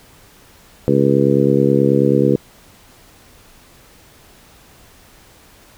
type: harmonic tone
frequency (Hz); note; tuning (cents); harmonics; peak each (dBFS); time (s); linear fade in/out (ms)
69.3; C#2; 0; 2 / 3 / 4 / 5 / 6 / 7; -18 / -18 / -18 / -18 / -18 / -18; 0.88-2.36; 0
effects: pink hiss -47 dBFS RMS until 5.77 s